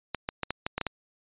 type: clicks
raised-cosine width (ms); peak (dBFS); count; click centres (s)
0.3; -13; 8; 0.147 / 0.289 / 0.433 / 0.506 / 0.665 / 0.78 / 0.813 / 0.867
effects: resampled to 8000 Hz